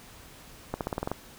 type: accelerating click train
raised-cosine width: 1 ms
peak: -15 dBFS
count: 8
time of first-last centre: 0.74-1.116 s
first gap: 68 ms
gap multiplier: 0.92
effects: pink hiss -50 dBFS RMS until 1.38 s